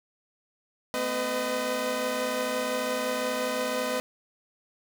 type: tone cluster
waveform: sawtooth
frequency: 222.9 / 254.9 / 504 / 619 Hz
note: A3 / C4 / B4 / D#5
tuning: +23 / -45 / +35 / -9 cents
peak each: -35 / -31 / -26 / -28 dBFS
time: 0.94-4 s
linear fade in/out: 0 ms
effects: none